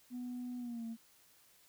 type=tone with pitch glide; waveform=sine; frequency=246.9 to 227.7 Hz; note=B3 to A#3; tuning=0 to -40 cents; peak=-38 dBFS; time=0.1-0.97 s; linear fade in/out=50 ms; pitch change=-140 cents; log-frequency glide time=0.58-0.85 s; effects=tanh soft clip ceiling -37 dBFS + white hiss -66 dBFS RMS until 1.68 s